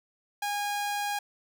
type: tone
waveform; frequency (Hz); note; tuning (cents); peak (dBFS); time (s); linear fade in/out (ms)
sawtooth; 819; G#5; -24; -25; 0.42-1.19; 5
effects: none